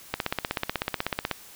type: click train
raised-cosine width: 0.3 ms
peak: -9 dBFS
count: 20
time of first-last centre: 0.14-1.313 s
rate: 16.2 Hz
effects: white hiss -48 dBFS RMS until 1.55 s